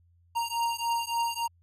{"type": "beating tone pair", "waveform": "square", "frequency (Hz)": [930, 933.5], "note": ["A#5", "A#5"], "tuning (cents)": [-4, 2], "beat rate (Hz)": 3.5, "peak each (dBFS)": -31, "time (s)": [0.35, 1.48], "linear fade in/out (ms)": 20, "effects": ["added 86 Hz sine -60 dBFS peak until 1.62 s", "resampled to 32000 Hz"]}